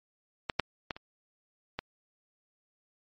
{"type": "clicks", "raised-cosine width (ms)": 0.3, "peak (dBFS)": [-14, -8, -16, -27, -17], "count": 5, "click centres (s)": [0.498, 0.597, 0.908, 0.965, 1.79], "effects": ["MP3 32 kbps"]}